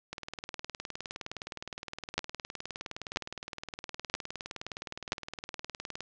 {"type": "two click trains", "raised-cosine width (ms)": 0.2, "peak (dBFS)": [-21, -10], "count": [115, 4], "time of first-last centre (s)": [[0.13, 6.006], [2.18, 5.121]], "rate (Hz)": [19.4, 1.02], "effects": ["resampled to 16000 Hz", "7-bit"]}